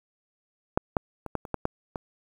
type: clicks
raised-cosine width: 1 ms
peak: -7 / -8 / -21 / -13 / -25 / -13 / -11 / -18 dBFS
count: 8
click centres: 0.775 / 0.968 / 1.263 / 1.353 / 1.452 / 1.543 / 1.654 / 1.958 s
effects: 8-bit